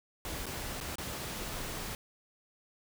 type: noise with dropouts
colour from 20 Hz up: pink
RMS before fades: -39 dBFS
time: 0.25-1.95 s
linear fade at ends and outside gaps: 1 ms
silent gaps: 0.458-0.465 / 0.803-0.81 / 0.956-0.983 s
effects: none